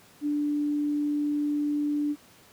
sine tone, 293.8 Hz, D4, 1 cent sharp, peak -24 dBFS, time 0.21-2.16 s, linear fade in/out 50 ms, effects pink hiss -55 dBFS RMS until 2.52 s + high-pass 100 Hz 12 dB/octave

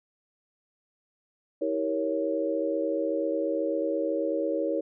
sine chord, E diminished seventh, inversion none, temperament equal with one note detuned, 321.9 / 392 / 466.2 / 554.4 Hz, E4 / G4 / Bb4 / Db5, -41 / 0 / 0 / 0 cents, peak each -30 / -35 / -31 / -29 dBFS, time 1.61-4.81 s, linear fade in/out 10 ms, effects none

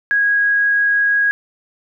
sine tone, 1649 Hz, G#6, 13 cents flat, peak -12 dBFS, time 0.11-1.31 s, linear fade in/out 0 ms, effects none

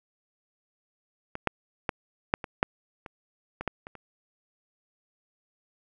clicks, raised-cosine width 0.5 ms, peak -19 / -8 / -11 / -6 / -20 / -6 / -25 / -19 / -13 / -25 / -29 dBFS, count 11, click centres 1.354 / 1.473 / 1.892 / 2.339 / 2.442 / 2.629 / 3.062 / 3.61 / 3.677 / 3.869 / 3.953 s, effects none

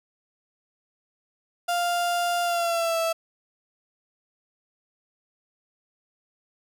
35% pulse tone with pitch glide, 698.5 to 659.3 Hz, F5 to E5, 0 to 0 cents, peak -21 dBFS, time 1.68-3.13 s, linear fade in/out 10 ms, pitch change -100 cents, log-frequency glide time 2.43-2.98 s, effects none

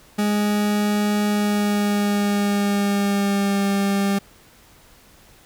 40% pulse tone with pitch glide, 207.7 to 198.78 Hz, G#3 to G3, 0 to +24 cents, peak -17 dBFS, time 0.18-4.19 s, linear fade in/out 10 ms, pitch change -76 cents, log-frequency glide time 1.28-3.65 s, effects pink hiss -51 dBFS RMS until 5.45 s

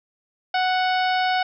harmonic tone, 740 Hz, F#5, in tune, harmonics 1 / 2 / 3 / 4 / 5 / 6 / 7, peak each -20 / -26 / -30 / -32 / -34 / -36 / -37 dBFS, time 0.54-1.43 s, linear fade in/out 5 ms, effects none

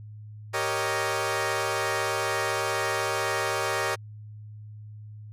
15% pulse chord, Eb dominant seventh, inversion first, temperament equal with one note detuned, 390.2 / 466.2 / 554.4 / 622.3 Hz, G4 / Bb4 / Db5 / Eb5, -8 / 0 / 0 / 0 cents, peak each -25 dBFS, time 0.53-3.96 s, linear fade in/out 20 ms, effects added 106 Hz sine -40 dBFS peak until 5.32 s + low-pass 12000 Hz 12 dB/octave

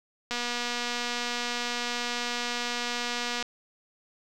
click train, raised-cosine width 0.2 ms, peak -14 dBFS, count 752, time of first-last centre 0.31-3.426 s, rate 241 Hz, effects none

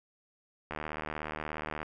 click train, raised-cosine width 0.5 ms, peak -21 dBFS, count 87, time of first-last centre 0.71-1.83 s, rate 76.8 Hz, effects none

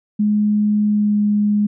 sine tone with pitch glide, 209.6 to 207.7 Hz, G#3 to G#3, +16 to 0 cents, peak -13 dBFS, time 0.19-1.67 s, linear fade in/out 10 ms, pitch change -16 cents, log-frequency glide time 0.85-1.19 s, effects none

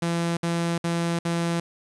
sawtooth tone bursts, 169.4 Hz, E3, 48 cents sharp, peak -19 dBFS, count 4, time 0.02-1.6 s, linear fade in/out 5 ms, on 350 ms, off 60 ms, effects resampled to 24000 Hz + 8-bit

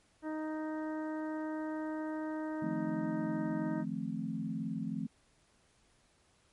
harmonic tone, 311.1 Hz, D#4, in tune, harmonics 1 / 2 / 3 / 4 / 5 / 6, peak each -36 / -43 / -46 / -52 / -51 / -54 dBFS, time 0.22-3.85 s, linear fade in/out 50 ms
sine chord, F dominant seventh, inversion third, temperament equal with one note detuned, 155.56 / 174.61 / 218.5 / 261.6 Hz, Eb3 / F3 / A3 / C4, 0 / 0 / -12 / 0 cents, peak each -42 / -40 / -38 / -40 dBFS, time 2.62-5.07 s, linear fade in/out 5 ms
effects pink hiss -69 dBFS RMS until 6.52 s + MP3 48 kbps

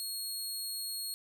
20% pulse tone, 4302 Hz, C8, 47 cents sharp, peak -30 dBFS, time 0-1.14 s, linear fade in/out 0 ms, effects none

